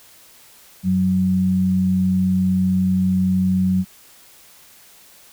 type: tone pair together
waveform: sine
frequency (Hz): 93.05 / 186.1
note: F#2 / F#3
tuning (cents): +10 / +10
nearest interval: octave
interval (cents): 1200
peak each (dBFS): -25 / -15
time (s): 0.83-3.85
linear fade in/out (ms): 50
effects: white hiss -48 dBFS RMS until 5.32 s